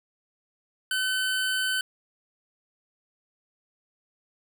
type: tone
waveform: 25% pulse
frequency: 1520 Hz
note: F#6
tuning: 46 cents sharp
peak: -21 dBFS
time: 0.91-1.81 s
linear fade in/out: 2 ms
effects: none